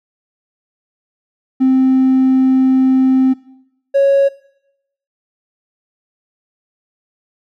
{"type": "tone pair in turn", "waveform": "triangle", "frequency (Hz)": [261.6, 553.1], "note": ["C4", "C#5"], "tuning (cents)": [0, -4], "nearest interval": "octave + minor second", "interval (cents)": 1296, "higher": "second", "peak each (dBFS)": -5, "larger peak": "neither", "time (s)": [[1.6, 3.34], [3.94, 4.29]], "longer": "first", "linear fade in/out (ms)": 20, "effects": ["noise-tail reverb RT60 0.8 s tail -22 dB re dry", "tanh soft clip ceiling -4 dBFS"]}